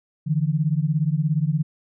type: beating tone pair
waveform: sine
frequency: 146.83 / 163.83 Hz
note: D3 / E3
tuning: 0 / -10 cents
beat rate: 17 Hz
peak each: -21 / -22 dBFS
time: 0.26-1.63 s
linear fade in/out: 20 ms
effects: none